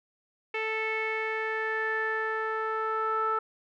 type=tone with low-pass filter sweep; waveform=sawtooth; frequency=440 Hz; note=A4; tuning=in tune; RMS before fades=-30 dBFS; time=0.54-3.39 s; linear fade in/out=5 ms; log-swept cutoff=2400 to 1300 Hz; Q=6.8; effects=none